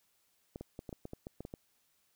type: clicks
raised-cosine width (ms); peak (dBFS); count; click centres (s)
2; -29; 11; 0.559 / 0.61 / 0.791 / 0.892 / 0.928 / 1.054 / 1.134 / 1.269 / 1.406 / 1.451 / 1.539
effects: white hiss -74 dBFS RMS until 2.15 s